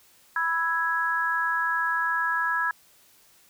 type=chord; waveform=sine; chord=E major; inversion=second; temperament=equal; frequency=987.8 / 1318.5 / 1661.2 Hz; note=B5 / E6 / G#6; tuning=0 / 0 / 0 cents; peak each=-29 / -29 / -25 dBFS; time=0.36-2.71 s; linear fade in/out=2 ms; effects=white hiss -58 dBFS RMS until 3.49 s